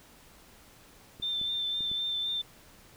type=clicks; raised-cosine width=3 ms; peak=-33 dBFS; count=4; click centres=1.199 / 1.414 / 1.807 / 1.915 s
type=tone with vibrato; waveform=sine; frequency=3566 Hz; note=A7; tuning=22 cents sharp; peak=-29 dBFS; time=1.22-2.42 s; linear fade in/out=10 ms; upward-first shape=sine; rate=3.9 Hz; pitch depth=19 cents each way
effects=pink hiss -56 dBFS RMS until 2.96 s